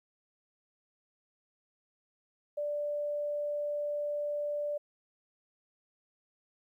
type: tone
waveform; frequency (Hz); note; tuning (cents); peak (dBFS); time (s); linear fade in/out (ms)
sine; 587.3; D5; 0; -31; 2.57-4.78; 10
effects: 12-bit